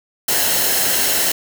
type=noise with comb filter; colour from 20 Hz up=white; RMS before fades=-17 dBFS; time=0.28-1.32 s; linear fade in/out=5 ms; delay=0.84 ms; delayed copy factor=-0.5; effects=none